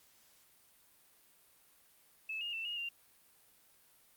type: tone with pitch steps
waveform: sine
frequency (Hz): 2611 / 2842 / 2674 / 2862 / 2782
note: E7 / F7 / E7 / F7 / F7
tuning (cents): -17 / +30 / +24 / +42 / -7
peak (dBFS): -37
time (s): 2.29-2.89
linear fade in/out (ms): 5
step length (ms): 120
effects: white hiss -66 dBFS RMS until 4.16 s + Opus 48 kbps